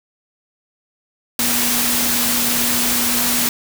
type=tone in noise; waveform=sine; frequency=241.1 Hz; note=B3; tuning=41 cents flat; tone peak=-25 dBFS; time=1.39-3.49 s; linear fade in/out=2 ms; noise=white; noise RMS=-18 dBFS; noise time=1.39-3.49 s; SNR=-10 dB; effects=none